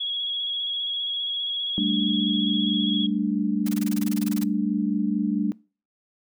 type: tone with vibrato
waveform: sine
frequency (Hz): 3325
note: G#7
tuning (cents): +1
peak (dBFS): -25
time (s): 0-3.07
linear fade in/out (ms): 10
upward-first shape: square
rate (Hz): 15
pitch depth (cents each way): 19
type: chord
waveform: sine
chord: G suspended second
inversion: none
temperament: just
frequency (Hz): 196 / 220.5 / 294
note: G3 / A3 / D4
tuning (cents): 0 / +4 / +2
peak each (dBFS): -26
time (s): 1.78-5.52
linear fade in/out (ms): 0
type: noise bursts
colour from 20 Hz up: white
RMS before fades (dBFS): -35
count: 16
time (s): 3.66-4.438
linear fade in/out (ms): 5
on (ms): 28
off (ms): 22
effects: noise-tail reverb RT60 0.4 s tail -25 dB re dry